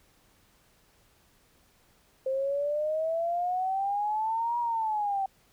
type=exponential two-way sweep; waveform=sine; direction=up then down; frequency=523.3 to 960 to 767 Hz; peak=-26 dBFS; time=2.26-5.26 s; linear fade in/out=5 ms; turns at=4.59 s; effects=pink hiss -64 dBFS RMS until 5.52 s